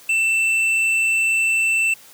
triangle tone with hard clipping, 2669 Hz, E7, 21 cents sharp, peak -17 dBFS, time 0.09-1.94 s, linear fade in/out 5 ms, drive 9 dB, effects white hiss -46 dBFS RMS until 2.13 s + high-pass 100 Hz 12 dB/octave

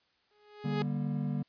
sawtooth tone with exponential growth, 417.3 Hz, G#4, 8 cents sharp, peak -26 dBFS, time 0.31-0.82 s, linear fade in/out 1 ms, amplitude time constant 110 ms
triangle chord, G minor, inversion second, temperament equal with one note detuned, 146.83 / 196 / 238 Hz, D3 / G3 / Bb3, 0 / 0 / +36 cents, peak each -31 / -34 / -34 dBFS, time 0.64-1.43 s, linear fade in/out 10 ms
effects white hiss -71 dBFS RMS until 1.48 s + resampled to 11025 Hz

